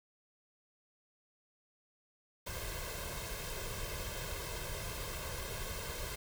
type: noise with comb filter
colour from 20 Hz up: pink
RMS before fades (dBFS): -41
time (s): 2.46-6.16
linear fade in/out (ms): 10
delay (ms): 1.9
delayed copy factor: +0.75
effects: none